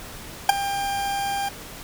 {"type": "tone with ADSR envelope", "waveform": "40% pulse", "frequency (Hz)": 797, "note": "G5", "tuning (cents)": 28, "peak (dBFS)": -7, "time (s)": [0.49, 1.49], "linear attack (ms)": 4, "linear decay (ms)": 12, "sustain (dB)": -16, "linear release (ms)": 7, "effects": ["pink hiss -39 dBFS RMS until 1.83 s"]}